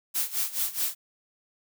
blue noise with tremolo, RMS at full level -26 dBFS, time 0.14-0.95 s, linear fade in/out 20 ms, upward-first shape sine, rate 4.7 Hz, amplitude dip 85%, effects none

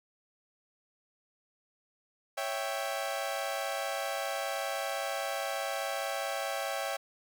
sawtooth chord, C# diminished, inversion none, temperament equal, 554.4 / 659.3 / 784 Hz, C#5 / E5 / G5, 0 / 0 / 0 cents, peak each -33 dBFS, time 2.37-6.97 s, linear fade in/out 10 ms, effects none

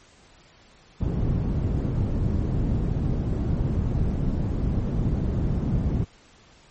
white low-pass noise, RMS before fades -24 dBFS, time 1-6.05 s, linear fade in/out 20 ms, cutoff 150 Hz, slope 12 dB/octave, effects pink hiss -54 dBFS RMS until 6.7 s + MP3 32 kbps

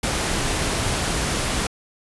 pink noise, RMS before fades -23 dBFS, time 0.03-1.67 s, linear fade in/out 5 ms, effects resampled to 24000 Hz

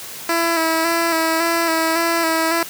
10% pulse tone with vibrato, 329.6 Hz, E4, in tune, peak -8 dBFS, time 0.29-2.63 s, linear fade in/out 2 ms, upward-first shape square, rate 1.8 Hz, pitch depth 28 cents each way, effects white hiss -33 dBFS RMS until 2.69 s + high-pass 80 Hz 12 dB/octave

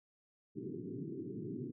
white band-pass noise, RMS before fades -43 dBFS, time 0.55-1.72 s, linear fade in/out 20 ms, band 110 to 410 Hz, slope 96 dB/octave, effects none

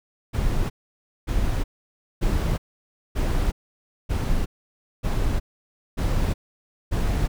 brown noise bursts, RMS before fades -22 dBFS, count 8, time 0.33-7.28 s, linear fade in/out 20 ms, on 370 ms, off 570 ms, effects none

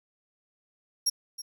30% pulse tone with echo, 5588 Hz, F8, in tune, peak -18 dBFS, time 1.06-1.1 s, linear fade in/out 10 ms, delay 320 ms, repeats 1, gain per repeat -14 dB, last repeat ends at 1.42 s, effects none

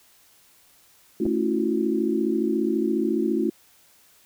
sine chord, F# minor seventh, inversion first, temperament equal with one note detuned, 220 / 277.2 / 329.6 / 364.1 Hz, A3 / C#4 / E4 / F#4, 0 / 0 / 0 / -28 cents, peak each -26 / -28 / -25 / -26 dBFS, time 1.2-3.5 s, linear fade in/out 5 ms
clicks, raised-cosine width 2 ms, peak -20 dBFS, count 2, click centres 1.254 / 1.264 s
effects white hiss -57 dBFS RMS until 4.25 s

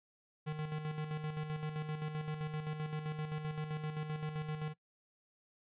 square tone with tremolo, 153.5 Hz, D#3, 23 cents flat, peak -36 dBFS, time 0.46-4.74 s, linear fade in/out 20 ms, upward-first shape square, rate 7.7 Hz, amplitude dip 50%, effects noise-tail reverb RT60 0.1 s tail -20 dB re dry + resampled to 8000 Hz

